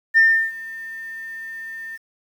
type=tone with ADSR envelope; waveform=sine; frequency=1804 Hz; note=A6; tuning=43 cents sharp; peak=-8 dBFS; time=0.14-1.98 s; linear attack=33 ms; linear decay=340 ms; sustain=-22 dB; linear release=26 ms; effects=tanh soft clip ceiling -6 dBFS + 8-bit